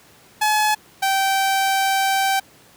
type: tone pair in turn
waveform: sawtooth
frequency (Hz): 852 / 776.6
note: G#5 / G5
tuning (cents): +44 / -16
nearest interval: major second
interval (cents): 160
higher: first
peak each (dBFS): -12 / -13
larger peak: first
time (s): 0.41-0.75 / 1.02-2.4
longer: second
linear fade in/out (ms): 10
effects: pink hiss -50 dBFS RMS until 2.76 s + high-pass 100 Hz 12 dB/octave